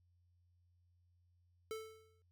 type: tone with exponential decay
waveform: square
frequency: 440 Hz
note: A4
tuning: in tune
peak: -40 dBFS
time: 1.71-2.22 s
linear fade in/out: 0 ms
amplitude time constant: 110 ms
effects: added 88 Hz sine -70 dBFS peak until 2.31 s